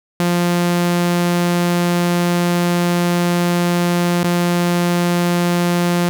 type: tone with dropouts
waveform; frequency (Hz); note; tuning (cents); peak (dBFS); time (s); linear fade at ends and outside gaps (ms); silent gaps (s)
sawtooth; 174.61; F3; 0; -10; 0.2-6.09; 0; 4.233-4.242
effects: none